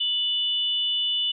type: tone pair together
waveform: sine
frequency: 2960 / 3520 Hz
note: F#7 / A7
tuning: 0 / 0 cents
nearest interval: minor third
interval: 300 cents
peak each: -23 / -28 dBFS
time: 0-1.32 s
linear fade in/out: 10 ms
effects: none